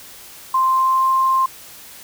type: tone with pitch glide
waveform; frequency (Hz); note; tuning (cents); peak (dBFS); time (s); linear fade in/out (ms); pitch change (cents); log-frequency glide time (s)
sine; 1046.5 to 1053.8; C6 to C6; 0 to +12; -13; 0.54-1.46; 5; +12; 0.72-1.14
effects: white hiss -40 dBFS RMS until 2.03 s